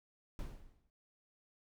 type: noise with exponential decay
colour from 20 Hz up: brown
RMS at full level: -38 dBFS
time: 0.39-0.9 s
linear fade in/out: 1 ms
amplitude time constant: 110 ms
effects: none